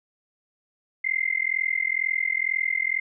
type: tone with amplitude modulation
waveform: sine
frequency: 2093 Hz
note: C7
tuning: in tune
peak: -18 dBFS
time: 1.04-3 s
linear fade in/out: 10 ms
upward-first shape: sine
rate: 42.1 Hz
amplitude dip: 100%
effects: none